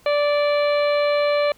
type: harmonic tone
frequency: 584 Hz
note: D5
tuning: 10 cents flat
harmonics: 1 / 2 / 3 / 4 / 5 / 6 / 7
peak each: -17 / -27 / -33 / -29 / -37 / -39 / -34 dBFS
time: 0.06-1.52 s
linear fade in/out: 2 ms
effects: pink hiss -54 dBFS RMS until 1.57 s